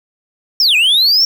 triangle linear two-way sweep, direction down then up, 5588 to 2400 to 5588 Hz, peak -7 dBFS, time 0.6-1.25 s, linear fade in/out 2 ms, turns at 0.76 s, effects 7-bit

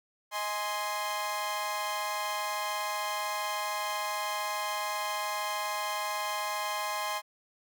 sawtooth chord, Ab major, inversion second, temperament equal with one note detuned, 628.4 / 830.6 / 1046.5 Hz, Eb5 / Ab5 / C6, +17 / 0 / 0 cents, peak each -35 / -32 / -30 dBFS, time 0.31-7.22 s, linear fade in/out 50 ms, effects none

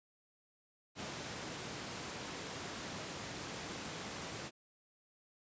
pink high-pass noise, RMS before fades -44 dBFS, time 0.95-4.51 s, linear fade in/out 50 ms, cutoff 120 Hz, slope 12 dB/octave, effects resampled to 16000 Hz

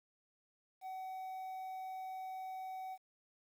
triangle tone with quantisation, 754 Hz, F#5, 32 cents sharp, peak -40 dBFS, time 0.81-2.98 s, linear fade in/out 50 ms, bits 11, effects none

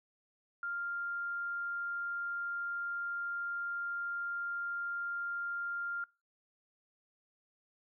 sine tone, 1396.9 Hz, F6, in tune, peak -35 dBFS, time 0.63-6.04 s, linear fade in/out 2 ms, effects noise-tail reverb RT60 0.3 s tail -23 dB re dry

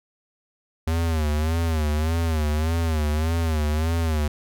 square tone with vibrato, 79.1 Hz, D#2, 29 cents sharp, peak -21 dBFS, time 0.87-4.28 s, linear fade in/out 5 ms, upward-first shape sine, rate 1.7 Hz, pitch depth 100 cents each way, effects none

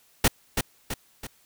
pink noise with echo, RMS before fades -18 dBFS, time 0.24-0.28 s, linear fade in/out 5 ms, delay 330 ms, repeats 3, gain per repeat -6 dB, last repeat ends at 1.27 s, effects white hiss -61 dBFS RMS until 1.45 s

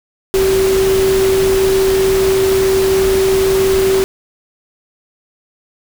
sine tone in noise, 383.6 Hz, G4, 37 cents flat, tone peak -10 dBFS, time 0.34-4.04 s, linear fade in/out 0 ms, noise pink, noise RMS -21 dBFS, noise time 0.34-4.04 s, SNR +8 dB, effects none

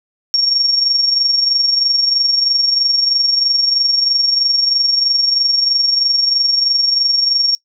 sine tone with amplitude modulation, 5530 Hz, F8, 18 cents flat, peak -9 dBFS, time 0.34-7.55 s, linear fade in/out 0 ms, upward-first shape sine, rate 23.1 Hz, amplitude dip 50%, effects noise-tail reverb RT60 0.1 s tail -22 dB re dry

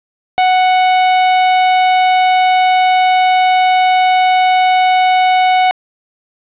45% pulse tone, 740 Hz, F#5, in tune, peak -8 dBFS, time 0.38-5.71 s, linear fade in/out 0 ms, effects resampled to 8000 Hz + 7-bit

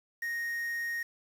triangle tone with quantisation, 1864.7 Hz, A#6, in tune, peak -30 dBFS, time 0.22-1.03 s, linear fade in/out 5 ms, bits 8, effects none

